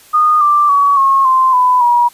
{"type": "tone with pitch steps", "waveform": "sine", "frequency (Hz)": [1228, 1178.7, 1131.3, 1085.8, 1042.2, 1000.3, 960.1], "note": ["D#6", "D6", "C#6", "C#6", "C6", "B5", "B5"], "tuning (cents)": [-23, 6, 35, -36, -7, 22, -49], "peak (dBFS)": -7, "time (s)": [0.13, 2.09], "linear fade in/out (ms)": 20, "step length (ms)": 280, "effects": ["white hiss -43 dBFS RMS until 2.13 s", "resampled to 32000 Hz"]}